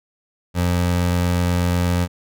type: tone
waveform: 25% pulse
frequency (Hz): 88.2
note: F2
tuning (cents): +18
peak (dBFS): -13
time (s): 0.54-2.08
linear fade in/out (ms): 50
effects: none